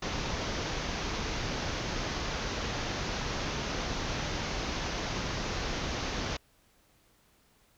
pink low-pass noise, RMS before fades -34 dBFS, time 0.02-6.37 s, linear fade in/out 5 ms, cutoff 6500 Hz, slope 96 dB/octave, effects pink hiss -66 dBFS RMS until 7.77 s

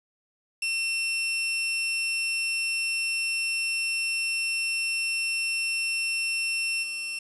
sawtooth tone with level steps, 2700 Hz, E7, 41 cents sharp, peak -22 / -27 dBFS, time 0.62-7.19 s, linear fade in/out 5 ms, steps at 6.82 s, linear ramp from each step 20 ms, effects resampled to 24000 Hz + 8-bit

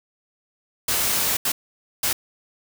white noise bursts at uneven times, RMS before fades -22 dBFS, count 3, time 0.88-1.37 / 1.45-1.52 / 2.03-2.13 s, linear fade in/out 5 ms, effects none

